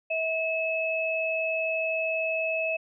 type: tone pair together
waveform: sine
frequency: 645 / 2589 Hz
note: E5 / E7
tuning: -38 / -32 cents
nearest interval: 2 octaves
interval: 2406 cents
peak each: -28 dBFS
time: 0.1-2.77 s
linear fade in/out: 10 ms
effects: none